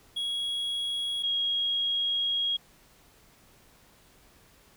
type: tone pair in turn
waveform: triangle / sine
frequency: 3322 / 3286 Hz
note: G#7 / G#7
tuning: 0 / -19 cents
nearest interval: unison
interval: 19 cents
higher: first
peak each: -27 / -25 dBFS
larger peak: second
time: 0.16-1.23 / 1.23-2.57 s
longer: second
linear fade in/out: 10 ms
effects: pink hiss -59 dBFS RMS until 4.76 s